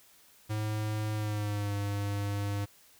square tone with pitch glide, 107.3 to 101.28 Hz, A2 to G#2, -43 to -43 cents, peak -31 dBFS, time 0.49-2.66 s, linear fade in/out 20 ms, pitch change -100 cents, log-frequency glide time 1.14-1.74 s, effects white hiss -60 dBFS RMS until 2.99 s

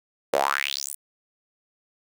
sawtooth tone with high-pass filter sweep, 69.3 Hz, C#2, in tune, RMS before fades -26 dBFS, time 0.33-0.95 s, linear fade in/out 5 ms, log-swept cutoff 490 to 11000 Hz, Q 5.3, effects none

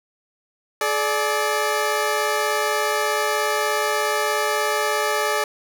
15% pulse tone pair together, 426.3 / 587.3 Hz, G#4 / D5, +45 / 0 cents, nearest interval tritone, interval 555 cents, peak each -16 dBFS, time 0.81-5.44 s, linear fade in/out 2 ms, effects none

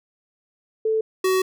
sine / square tone pair in turn, 440 / 375.1 Hz, A4 / F#4, 0 / +24 cents, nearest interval minor third, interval 276 cents, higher first, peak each -18 dBFS, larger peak neither, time 0.85-1.01 / 1.24-1.42 s, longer second, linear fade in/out 5 ms, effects none

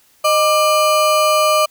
square ring-modulated tone, 900 Hz, A5, 39 cents sharp, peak -9 dBFS, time 0.24-1.66 s, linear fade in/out 10 ms, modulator 284 Hz, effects white hiss -54 dBFS RMS until 1.7 s

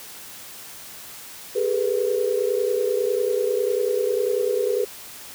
sine tone cluster, 400.5 / 430.6 / 492.4 Hz, G4 / A4 / B4, +37 / -37 / -5 cents, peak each -24 / -25 / -23 dBFS, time 1.55-4.85 s, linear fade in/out 10 ms, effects white hiss -40 dBFS RMS until 5.34 s + high-pass 60 Hz 12 dB/octave

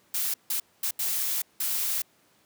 blue noise bursts at uneven times, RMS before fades -28 dBFS, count 5, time 0.14-0.34 / 0.5-0.6 / 0.83-0.91 / 0.99-1.42 / 1.6-2.02 s, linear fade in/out 5 ms, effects pink hiss -63 dBFS RMS until 2.45 s + high-pass 150 Hz 12 dB/octave

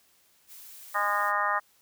blue noise, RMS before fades -47 dBFS, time 0.47-1.33 s, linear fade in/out 50 ms
harmonic tone, 204.9 Hz, G#3, 23 cents flat, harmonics 3 / 4 / 5 / 6 / 7 / 8 / 9, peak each -36 / -32 / -31 / -28 / -36 / -37 / -31 dBFS, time 0.94-1.6 s, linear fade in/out 20 ms
effects white hiss -64 dBFS RMS until 1.81 s

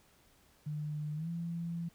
sine tone with pitch glide, 150.5 to 168.93 Hz, D3 to E3, +43 to +43 cents, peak -35 dBFS, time 0.66-1.89 s, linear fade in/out 10 ms, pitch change +200 cents, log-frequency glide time 1.15-1.29 s, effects pink hiss -66 dBFS RMS until 1.94 s

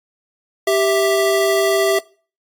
square tone pair together, 392 / 657.7 Hz, G4 / E5, 0 / -4 cents, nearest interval major sixth, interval 896 cents, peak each -17 dBFS, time 0.67-1.99 s, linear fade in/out 5 ms, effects noise-tail reverb RT60 0.4 s tail -22 dB re dry + AAC 64 kbps

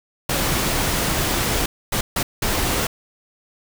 pink noise bursts at uneven times, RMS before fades -21 dBFS, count 4, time 0.29-1.66 / 1.92-2.01 / 2.16-2.23 / 2.42-2.87 s, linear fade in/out 5 ms, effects none

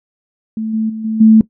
sine tone with level steps, 220 Hz, A3, in tune, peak -17 / -13 / -21 / -15 / -3 dBFS, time 0.57-1.41 s, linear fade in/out 2 ms, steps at 0.73 / 0.89 / 1.04 / 1.2 s, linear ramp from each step 10 ms, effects noise-tail reverb RT60 0.1 s tail -18 dB re dry

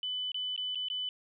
sine tone with dropouts, 3000 Hz, F#7, 23 cents sharp, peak -32 dBFS, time 0.03-1.09 s, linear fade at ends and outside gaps 1 ms, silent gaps 0.318-0.344 / 0.563-0.577 / 0.748-0.755 / 0.885-0.9 s, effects none

